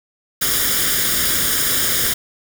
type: noise with comb filter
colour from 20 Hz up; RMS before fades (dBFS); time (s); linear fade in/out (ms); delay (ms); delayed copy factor
white; -18; 0.41-2.14; 10; 0.58; +0.7
effects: none